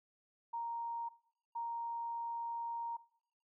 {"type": "tone bursts at uneven times", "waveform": "sine", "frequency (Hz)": 932.3, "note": "A#5", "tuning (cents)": 0, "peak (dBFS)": -37, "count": 2, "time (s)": [[0.53, 1.09], [1.55, 2.97]], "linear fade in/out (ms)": 10, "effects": ["noise-tail reverb RT60 0.7 s tail -20 dB re dry"]}